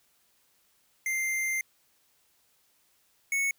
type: tone pair in turn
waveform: square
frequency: 2093 / 2209 Hz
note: C7 / C#7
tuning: 0 / -7 cents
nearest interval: minor second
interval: 93 cents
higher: second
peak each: -28 / -26 dBFS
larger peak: second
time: 1.06-1.61 / 3.32-3.51 s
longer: first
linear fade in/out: 2 ms
effects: white hiss -68 dBFS RMS until 3.58 s